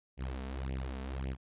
sawtooth tone with flanger, 65.8 Hz, C2, 10 cents sharp, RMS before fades -38 dBFS, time 0.17-1.37 s, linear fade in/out 50 ms, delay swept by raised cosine 0.35 to 4.55 ms, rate 1.8 Hz, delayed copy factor +0.9, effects resampled to 8000 Hz

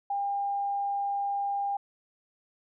sine tone, 802 Hz, G5, 39 cents sharp, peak -27 dBFS, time 0.1-1.77 s, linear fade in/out 5 ms, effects none

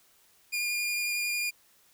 sawtooth tone with vibrato, 2420 Hz, D#7, 49 cents flat, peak -25 dBFS, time 0.52-1.51 s, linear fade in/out 20 ms, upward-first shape triangle, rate 11 Hz, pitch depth 14 cents each way, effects white hiss -63 dBFS RMS until 1.93 s

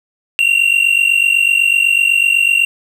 triangle tone pair together, 2728 / 2776 Hz, F7 / F7, -41 / -11 cents, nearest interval unison, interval 30 cents, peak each -11 dBFS, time 0.39-2.65 s, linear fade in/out 0 ms, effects none

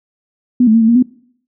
sine tone with pitch steps, 247.2 / 218.2 / 228.5 / 222.8 / 233.8 / 251.8 Hz, B3 / A3 / A#3 / A3 / A#3 / B3, +2 / -14 / -34 / +22 / +5 / +34 cents, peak -6 dBFS, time 0.6-1.026 s, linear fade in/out 5 ms, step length 71 ms, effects noise-tail reverb RT60 0.6 s tail -21 dB re dry

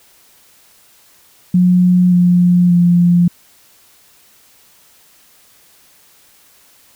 sine tone with pitch steps, 180 / 177.21 / 174.47 Hz, F#3 / F3 / F3, -47 / +26 / -1 cents, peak -7 dBFS, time 1.54-3.28 s, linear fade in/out 5 ms, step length 580 ms, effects white hiss -49 dBFS RMS until 6.95 s

